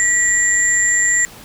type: tone pair together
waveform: sine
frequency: 1933 / 7298 Hz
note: B6 / A#8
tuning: -38 / -38 cents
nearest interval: octave + major seventh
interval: 2300 cents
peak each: -15 dBFS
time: 0-1.25 s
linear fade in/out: 0 ms
effects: pink hiss -39 dBFS RMS until 1.44 s